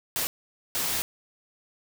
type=noise bursts at uneven times; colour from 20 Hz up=white; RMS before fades=-28 dBFS; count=2; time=0.16-0.27 / 0.75-1.02 s; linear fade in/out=0 ms; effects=none